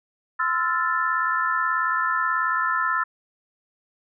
sine chord, F major seventh, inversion second, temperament equal with one note detuned, 1033.3 / 1318.5 / 1396.9 / 1760 Hz, C6 / E6 / F6 / A6, -22 / 0 / 0 / 0 cents, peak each -27 / -24 / -28 / -26 dBFS, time 0.39-3.04 s, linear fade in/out 10 ms, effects none

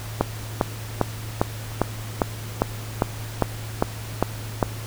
click train, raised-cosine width 1 ms, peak -3 dBFS, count 12, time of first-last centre 0.21-4.628 s, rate 2.49 Hz, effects added 109 Hz sine -32 dBFS peak until 4.86 s + pink hiss -38 dBFS RMS until 4.86 s

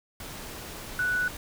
sine tone in noise, 1480 Hz, F#6, in tune, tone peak -24 dBFS, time 0.99-1.28 s, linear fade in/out 2 ms, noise pink, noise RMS -40 dBFS, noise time 0.2-1.37 s, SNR +13 dB, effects none

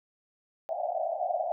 pink band-pass noise, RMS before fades -31 dBFS, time 0.69-1.52 s, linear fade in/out 0 ms, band 610 to 760 Hz, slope 96 dB/octave, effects none

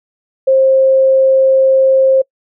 sine tone, 531 Hz, C5, 25 cents sharp, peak -6 dBFS, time 0.47-2.22 s, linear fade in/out 10 ms, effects noise-tail reverb RT60 0.1 s tail -26 dB re dry

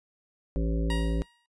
harmonic tone, 55.4 Hz, A1, 13 cents sharp, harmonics 1 / 3 / 5 / 7 / 9 / 10, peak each -26 / -32 / -34 / -38 / -41 / -42 dBFS, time 0.56-1.22 s, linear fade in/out 0 ms
15% pulse tone with exponential decay, 947 Hz, A#5, 27 cents sharp, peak -25 dBFS, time 0.9-1.46 s, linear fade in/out 2 ms, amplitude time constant 120 ms
effects noise-tail reverb RT60 0.1 s tail -20 dB re dry + resampled to 22050 Hz

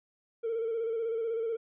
triangle tone with vibrato, 455 Hz, A#4, 42 cents flat, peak -26 dBFS, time 0.43-1.57 s, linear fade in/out 20 ms, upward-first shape square, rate 16 Hz, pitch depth 38 cents each way, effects tanh soft clip ceiling -26 dBFS + resampled to 8000 Hz

